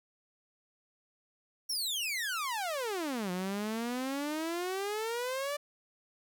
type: exponential two-way sweep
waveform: sawtooth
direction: down then up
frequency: 5720 to 177.1 to 591 Hz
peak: -29 dBFS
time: 1.69-5.57 s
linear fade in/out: 10 ms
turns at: 3.31 s
effects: none